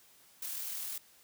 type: noise with amplitude modulation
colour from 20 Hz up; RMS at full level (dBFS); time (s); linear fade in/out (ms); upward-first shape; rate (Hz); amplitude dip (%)
blue; -38; 0.42-0.98; 5; sine; 39.9; 30
effects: white hiss -62 dBFS RMS until 1.23 s + high-pass 60 Hz 12 dB/octave